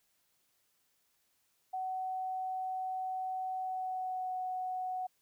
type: tone with pitch glide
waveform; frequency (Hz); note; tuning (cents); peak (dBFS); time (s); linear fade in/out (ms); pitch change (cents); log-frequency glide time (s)
sine; 750 to 740.5; F#5 to F#5; +23 to +1; -34; 1.73-5.07; 10; -22; 3.57-4.34
effects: white hiss -75 dBFS RMS until 5.21 s